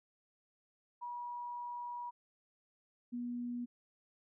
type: tone pair in turn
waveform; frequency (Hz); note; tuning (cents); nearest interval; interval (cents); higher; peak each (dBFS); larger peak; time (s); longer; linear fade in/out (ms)
sine; 965 / 242.2; B5 / B3; -40 / -34; 2 octaves; 2394; first; -40 / -37; second; 1.01-2.11 / 3.12-3.66; first; 20
effects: none